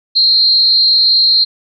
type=tone with amplitude modulation; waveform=sine; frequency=4186 Hz; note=C8; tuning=in tune; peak=-4 dBFS; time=0.15-1.45 s; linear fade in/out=20 ms; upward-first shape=sine; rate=275 Hz; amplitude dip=65%; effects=none